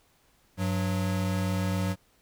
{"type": "tone pair together", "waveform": "square", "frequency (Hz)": [97.2, 184.01], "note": ["G2", "F#3"], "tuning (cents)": [-14, -9], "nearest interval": "major seventh", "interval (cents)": 1105, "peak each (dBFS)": [-29, -30], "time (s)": [0.57, 1.96], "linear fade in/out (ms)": 50, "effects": ["pink hiss -65 dBFS RMS until 2.21 s"]}